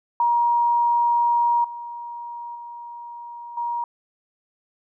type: tone with level steps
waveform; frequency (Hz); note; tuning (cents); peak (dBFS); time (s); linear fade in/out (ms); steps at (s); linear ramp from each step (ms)
sine; 948; A#5; +29; -16 / -31 / -34 / -23; 0.2-3.84; 2; 1.64 / 2.55 / 3.57; 5
effects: none